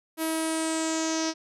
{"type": "tone with low-pass filter sweep", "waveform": "sawtooth", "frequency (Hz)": 321, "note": "E4", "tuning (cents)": -46, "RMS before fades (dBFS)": -28, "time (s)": [0.17, 1.34], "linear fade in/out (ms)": 50, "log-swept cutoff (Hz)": [12000, 5500], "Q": 5.4, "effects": []}